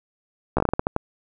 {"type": "slowing click train", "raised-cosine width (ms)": 1, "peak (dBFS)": -6, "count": 10, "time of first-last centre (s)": [0.57, 0.964], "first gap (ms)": 14, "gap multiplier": 1.27, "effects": []}